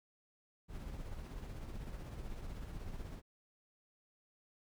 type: noise with tremolo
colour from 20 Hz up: brown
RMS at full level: -43 dBFS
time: 0.68-3.22 s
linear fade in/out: 50 ms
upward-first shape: triangle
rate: 16 Hz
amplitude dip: 45%
effects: none